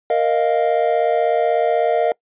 triangle chord, Bb suspended fourth, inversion none, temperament equal, 466.2 / 622.3 / 698.5 Hz, Bb4 / Eb5 / F5, 0 / 0 / 0 cents, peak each -17 dBFS, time 0.1-2.12 s, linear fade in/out 2 ms, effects noise-tail reverb RT60 0.1 s tail -24 dB re dry + resampled to 8000 Hz

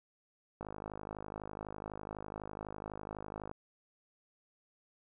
click train, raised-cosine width 1 ms, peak -28 dBFS, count 152, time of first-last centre 0.61-3.514 s, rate 52 Hz, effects none

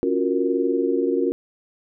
sine chord, Gb major seventh, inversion second, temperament equal, 277.2 / 349.2 / 370 / 466.2 Hz, Db4 / F4 / Gb4 / Bb4, 0 / 0 / 0 / 0 cents, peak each -24 dBFS, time 0.03-1.32 s, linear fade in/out 0 ms, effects none

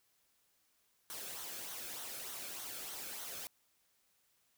white noise with flanger, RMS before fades -45 dBFS, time 1.1-3.47 s, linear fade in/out 0 ms, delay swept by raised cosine 0.4 to 1.06 ms, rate 3.3 Hz, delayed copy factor -0.5, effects white hiss -75 dBFS RMS until 4.57 s

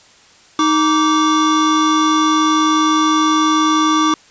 square tone pair together, 311.7 / 1162.6 Hz, D#4 / D6, +3 / -18 cents, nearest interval octave + major seventh, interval 2279 cents, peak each -15 dBFS, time 0.59-4.14 s, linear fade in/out 2 ms, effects white hiss -47 dBFS RMS until 4.3 s + resampled to 16000 Hz

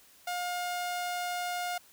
sawtooth tone, 712 Hz, F5, 33 cents sharp, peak -28 dBFS, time 0.27-1.78 s, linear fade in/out 5 ms, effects white hiss -59 dBFS RMS until 1.92 s

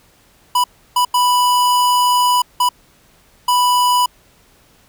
square tone bursts at uneven times, 987.8 Hz, B5, in tune, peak -12 dBFS, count 5, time 0.55-0.64 / 0.96-1.05 / 1.14-2.42 / 2.6-2.69 / 3.48-4.06 s, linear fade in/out 5 ms, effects pink hiss -52 dBFS RMS until 4.88 s

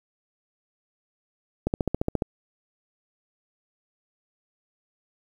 click train, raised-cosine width 2 ms, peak -10 dBFS, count 9, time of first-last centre 1.67-2.222 s, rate 14.5 Hz, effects 8-bit

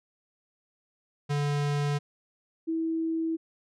square / sine tone pair in turn, 144.9 / 325.3 Hz, D3 / E4, -23 / -23 cents, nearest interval octave + major second, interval 1400 cents, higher second, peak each -26 dBFS, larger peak neither, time 1.29-1.99 / 2.67-3.37 s, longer neither, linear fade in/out 20 ms, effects low-pass 7000 Hz 12 dB/octave

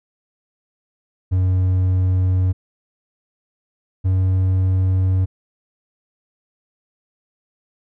triangle tone pair in turn, 92.5 / 93.57 Hz, F#2 / F#2, 0 / +20 cents, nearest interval unison, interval 20 cents, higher second, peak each -12 dBFS, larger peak neither, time 1.31-2.53 / 4.04-5.26 s, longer neither, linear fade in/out 20 ms, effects none

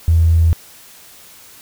triangle tone with tanh clipping, 82.41 Hz, E2, in tune, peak -8 dBFS, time 0.08-0.53 s, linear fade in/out 0 ms, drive 2 dB, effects white hiss -42 dBFS RMS until 1.61 s

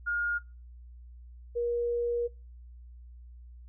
sine tone pair in turn, 1422 / 476 Hz, F6 / A#4, +31 / +36 cents, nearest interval octave + perfect fifth, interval 1895 cents, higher first, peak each -27 dBFS, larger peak neither, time 0.06-0.39 / 1.55-2.28 s, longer second, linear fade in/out 20 ms, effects noise-tail reverb RT60 0.3 s tail -24 dB re dry + added 60 Hz sine -46 dBFS peak until 3.68 s

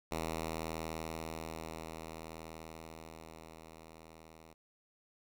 5% pulse tone with level ramp, 80.6 Hz, E2, 38 cents flat, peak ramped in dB -24 to -44 dBFS, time 0.11-4.54 s, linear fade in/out 10 ms, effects none

